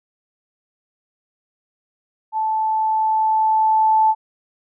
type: tone with level ramp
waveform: sine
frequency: 875 Hz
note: A5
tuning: 10 cents flat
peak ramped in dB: -18 to -11 dBFS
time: 2.32-4.15 s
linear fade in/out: 50 ms
effects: none